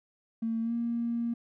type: tone with pitch glide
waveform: triangle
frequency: 226.5 to 234.4 Hz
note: A#3 to A#3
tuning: -50 to +10 cents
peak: -24 dBFS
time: 0.42-1.34 s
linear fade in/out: 10 ms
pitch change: +60 cents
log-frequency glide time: 0.62-0.73 s
effects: tanh soft clip ceiling -26 dBFS